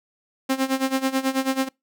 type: tone with tremolo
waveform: sawtooth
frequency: 265.5 Hz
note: C4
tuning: 25 cents sharp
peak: -14 dBFS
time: 0.49-1.69 s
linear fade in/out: 10 ms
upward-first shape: sine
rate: 9.2 Hz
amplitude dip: 85%
effects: noise-tail reverb RT60 0.2 s tail -26 dB re dry